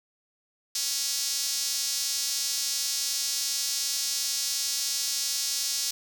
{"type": "tone with high-pass filter", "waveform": "sawtooth", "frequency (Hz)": 277.2, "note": "C#4", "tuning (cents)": 0, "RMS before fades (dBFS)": -29, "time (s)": [0.75, 5.91], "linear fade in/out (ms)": 5, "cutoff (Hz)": 5300, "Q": 2.2, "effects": []}